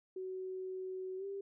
sine tone with pitch glide, 374.2 to 395.1 Hz, F#4 to G4, +20 to +14 cents, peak -39 dBFS, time 0.16-1.41 s, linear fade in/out 5 ms, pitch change +94 cents, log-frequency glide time 1.17-1.25 s, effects none

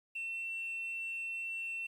sine tone, 2699 Hz, E7, 40 cents sharp, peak -35 dBFS, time 0.15-1.87 s, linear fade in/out 10 ms, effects tanh soft clip ceiling -34 dBFS + 11-bit

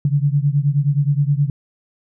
sine beating tone pair, 139.8 / 149.3 Hz, C#3 / D3, +15 / +29 cents, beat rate 9.5 Hz, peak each -16 / -18 dBFS, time 0.05-1.5 s, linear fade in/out 2 ms, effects none

